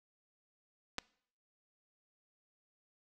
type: clicks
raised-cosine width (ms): 0.2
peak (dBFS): -20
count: 2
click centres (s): 0.983 / 0.987
effects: noise-tail reverb RT60 0.6 s tail -23 dB re dry